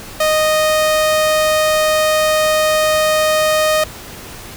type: tone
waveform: sawtooth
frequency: 620 Hz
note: D#5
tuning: 6 cents flat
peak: -8 dBFS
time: 0.2-3.84 s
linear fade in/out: 5 ms
effects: pink hiss -33 dBFS RMS until 4.56 s